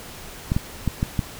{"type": "clicks", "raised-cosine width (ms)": 5, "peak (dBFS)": -8, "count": 5, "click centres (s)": [0.519, 0.565, 0.877, 1.029, 1.192], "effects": ["pink hiss -39 dBFS RMS until 1.39 s"]}